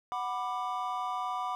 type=chord; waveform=triangle; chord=B minor; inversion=second; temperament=just; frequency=740.8 / 987.8 / 1185.3 Hz; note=F#5 / B5 / D6; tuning=+2 / 0 / +16 cents; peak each=-34 dBFS; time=0.12-1.55 s; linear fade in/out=0 ms; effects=none